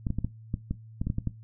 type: clicks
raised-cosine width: 5 ms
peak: -16 dBFS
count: 11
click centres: 0.068 / 0.104 / 0.186 / 0.246 / 0.541 / 0.71 / 1.015 / 1.07 / 1.101 / 1.184 / 1.273 s
effects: noise-tail reverb RT60 0.2 s tail -17 dB re dry + added 111 Hz sine -45 dBFS peak until 1.43 s